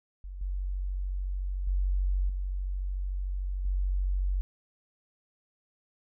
sine tone with level steps, 46.78 Hz, F#1, 20 cents sharp, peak -37 / -29 / -24 / -29 / -25 dBFS, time 0.24-4.41 s, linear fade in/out 0 ms, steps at 0.41 / 1.67 / 2.29 / 3.65 s, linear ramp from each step 5 ms, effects none

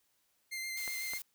sawtooth tone with vibrato, 2093 Hz, C7, in tune, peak -34 dBFS, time 0.51-1.19 s, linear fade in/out 20 ms, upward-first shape square, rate 8 Hz, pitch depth 13 cents each way
blue noise, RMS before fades -44 dBFS, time 0.77-1.22 s, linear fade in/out 2 ms
clicks, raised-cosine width 0.5 ms, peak -29 dBFS, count 2, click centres 0.878 / 1.135 s
effects white hiss -75 dBFS RMS until 1.34 s

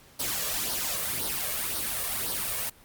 white noise with flanger, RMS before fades -30 dBFS, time 0.19-2.7 s, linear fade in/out 10 ms, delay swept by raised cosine 0.2 to 1.8 ms, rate 1.9 Hz, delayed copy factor +0.6, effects pink hiss -55 dBFS RMS until 2.84 s + Opus 48 kbps

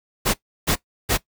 pink noise bursts, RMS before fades -19 dBFS, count 3, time 0.25-1.177 s, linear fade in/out 20 ms, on 89 ms, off 330 ms, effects noise-tail reverb RT60 0.1 s tail -18 dB re dry

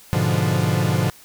45% pulse chord, G# diminished seventh, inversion none, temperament equal, 103.83 / 123.47 / 146.83 / 174.61 Hz, G#2 / B2 / D3 / F3, 0 / 0 / 0 / 0 cents, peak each -23 dBFS, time 0.13-1.1 s, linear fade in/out 0 ms, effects white hiss -47 dBFS RMS until 1.24 s

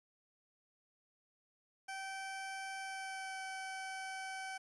20% pulse tone with pitch glide, 773 to 764.1 Hz, G5 to G5, -24 to -44 cents, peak -37 dBFS, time 1.88-4.58 s, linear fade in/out 10 ms, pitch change -20 cents, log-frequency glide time 2.79-3.42 s, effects resampled to 24000 Hz + 11-bit

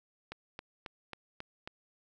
click train, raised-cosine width 0.3 ms, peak -25 dBFS, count 6, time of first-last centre 0.32-1.675 s, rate 3.69 Hz, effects none

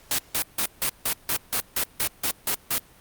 white noise bursts, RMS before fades -24 dBFS, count 12, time 0.11-2.782 s, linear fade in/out 2 ms, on 76 ms, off 160 ms, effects pink hiss -53 dBFS RMS until 3 s + Opus 48 kbps

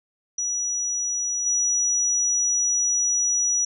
sine tone with level steps, 5850 Hz, F#8, 21 cents flat, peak -23 / -19 dBFS, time 0.38-3.65 s, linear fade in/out 5 ms, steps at 1.46 s, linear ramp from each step 5 ms, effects none

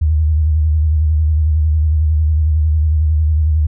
sine tone with vibrato, 77.3 Hz, D#2, 11 cents flat, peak -10 dBFS, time 0.01-3.67 s, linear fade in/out 10 ms, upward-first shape square, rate 11 Hz, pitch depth 52 cents each way, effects none

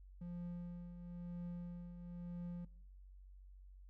triangle tone with tremolo, 174.61 Hz, F3, in tune, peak -40 dBFS, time 0.21-2.65 s, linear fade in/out 5 ms, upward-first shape triangle, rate 1 Hz, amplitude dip 60%, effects noise-tail reverb RT60 0.7 s tail -23 dB re dry + added 47 Hz sine -55 dBFS peak until 3.89 s

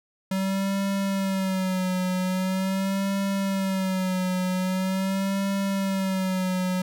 square tone with vibrato, 190 Hz, F#3, 46 cents sharp, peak -24 dBFS, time 0.31-6.82 s, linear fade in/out 5 ms, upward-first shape sine, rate 0.43 Hz, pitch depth 59 cents each way, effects none

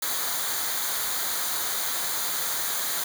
white noise with comb filter, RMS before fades -28 dBFS, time 0.02-3.04 s, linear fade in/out 5 ms, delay 0.37 ms, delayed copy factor -0.65, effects none

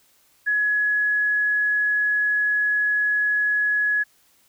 sine tone, 1686 Hz, G#6, 26 cents sharp, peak -18 dBFS, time 0.46-4.04 s, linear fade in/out 20 ms, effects white hiss -60 dBFS RMS until 4.48 s

